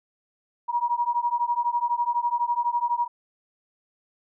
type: beating tone pair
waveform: sine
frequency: 950 / 962 Hz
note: A#5 / B5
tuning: +33 / -46 cents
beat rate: 12 Hz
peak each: -25 dBFS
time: 0.68-3.08 s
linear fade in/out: 20 ms
effects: none